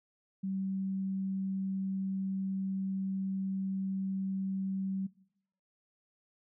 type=tone; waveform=sine; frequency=192.1 Hz; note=G3; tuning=35 cents flat; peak=-32 dBFS; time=0.43-5.07 s; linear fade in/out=10 ms; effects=noise-tail reverb RT60 0.8 s tail -21 dB re dry